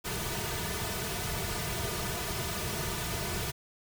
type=noise with comb filter; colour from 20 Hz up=pink; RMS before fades=-34 dBFS; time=0.04-3.52 s; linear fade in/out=20 ms; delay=3.7 ms; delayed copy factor=-0.9; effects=none